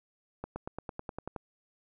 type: accelerating click train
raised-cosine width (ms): 1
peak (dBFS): -23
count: 10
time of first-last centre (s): 0.44-1.362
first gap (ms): 120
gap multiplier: 0.96
effects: none